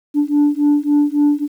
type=beating tone pair; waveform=sine; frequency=290.6 / 294.2 Hz; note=D4 / D4; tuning=-18 / +3 cents; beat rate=3.6 Hz; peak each=-13 dBFS; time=0.14-1.48 s; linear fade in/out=50 ms; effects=tanh soft clip ceiling -8 dBFS + 8-bit